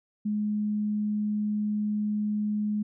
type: tone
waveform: sine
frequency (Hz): 210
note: G#3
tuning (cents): +19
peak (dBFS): -25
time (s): 0.25-2.83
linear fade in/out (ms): 10
effects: none